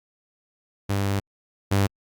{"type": "tone pair in turn", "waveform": "sawtooth", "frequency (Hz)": [99.3, 98.94], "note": ["G2", "G2"], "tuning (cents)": [23, 17], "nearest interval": "unison", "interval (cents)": 6, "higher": "first", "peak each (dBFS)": [-18, -14], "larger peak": "second", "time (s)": [[0.89, 1.2], [1.71, 1.87]], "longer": "first", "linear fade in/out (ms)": 10, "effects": ["Opus 48 kbps"]}